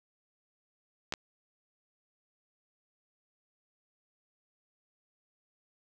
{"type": "clicks", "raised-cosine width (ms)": 0.2, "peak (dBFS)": -16, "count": 2, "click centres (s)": [1.124, 1.138], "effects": []}